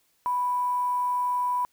sine tone with quantisation, 987.8 Hz, B5, in tune, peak -23 dBFS, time 0.26-1.65 s, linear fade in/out 0 ms, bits 8, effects white hiss -68 dBFS RMS until 1.72 s

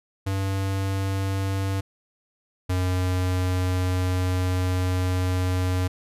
square tone pair in turn, 96.9 / 91.56 Hz, G2 / F#2, -20 / -18 cents, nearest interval minor second, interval 98 cents, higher first, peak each -24 / -22 dBFS, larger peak second, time 0.26-1.81 / 2.69-5.88 s, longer second, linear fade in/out 10 ms, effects resampled to 32000 Hz

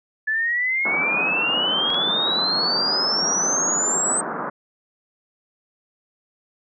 sine exponential sweep, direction up, 1722 to 8200 Hz, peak -19 dBFS, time 0.27-4.21 s, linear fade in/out 10 ms
white band-pass noise, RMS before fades -28 dBFS, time 0.85-4.5 s, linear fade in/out 5 ms, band 160 to 1500 Hz, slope 48 dB/octave
clicks, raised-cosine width 0.3 ms, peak -17 dBFS, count 2, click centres 1.903 / 1.944 s
effects none

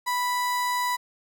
35% pulse tone, 987 Hz, B5, 1 cent flat, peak -22 dBFS, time 0.06-0.97 s, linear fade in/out 20 ms, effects 9-bit

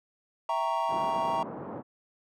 triangle chord, E diminished seventh, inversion none, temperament equal, 659.3 / 784 / 932.3 / 1108.7 Hz, E5 / G5 / Bb5 / Db6, 0 / 0 / 0 / 0 cents, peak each -31 / -33 / -27 / -32 dBFS, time 0.49-1.43 s, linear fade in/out 2 ms
pink band-pass noise, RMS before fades -39 dBFS, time 0.88-1.83 s, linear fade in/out 50 ms, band 140 to 1100 Hz, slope 24 dB/octave
effects none

